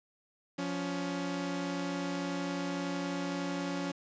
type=tone pair together; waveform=sawtooth; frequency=176.39 / 280 Hz; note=F3 / C#4; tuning=+18 / +18 cents; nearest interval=minor sixth; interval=800 cents; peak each=-33 / -31 dBFS; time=0.58-3.92 s; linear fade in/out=10 ms; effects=resampled to 16000 Hz + 9-bit